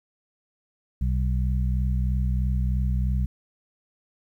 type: harmonic tone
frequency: 63.1 Hz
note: B1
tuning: 38 cents sharp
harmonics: 1 / 2 / 3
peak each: -22 / -28 / -32 dBFS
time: 1.01-3.26 s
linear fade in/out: 5 ms
effects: 10-bit